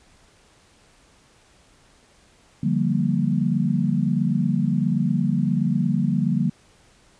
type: chord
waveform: sine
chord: G minor seventh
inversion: second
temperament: equal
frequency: 146.83 / 174.61 / 196 / 233.1 Hz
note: D3 / F3 / G3 / Bb3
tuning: 0 / 0 / 0 / 0 cents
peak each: -24 dBFS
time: 2.63-6.5 s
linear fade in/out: 5 ms
effects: pink hiss -56 dBFS RMS until 7.19 s + resampled to 22050 Hz